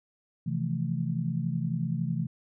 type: chord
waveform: sine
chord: F major seventh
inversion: second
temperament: just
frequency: 130.96 / 163.7 / 174.61 / 218.3 Hz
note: C3 / E3 / F3 / A3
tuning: +2 / -12 / 0 / -13 cents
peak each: -32 / -30 / -36 / -35 dBFS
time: 0.46-2.27 s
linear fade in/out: 10 ms
effects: none